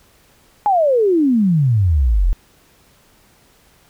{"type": "exponential sweep", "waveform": "sine", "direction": "down", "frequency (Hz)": [853, 38.02], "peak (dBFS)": -11, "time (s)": [0.66, 2.33], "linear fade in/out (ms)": 0, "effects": ["pink hiss -53 dBFS RMS until 3.89 s"]}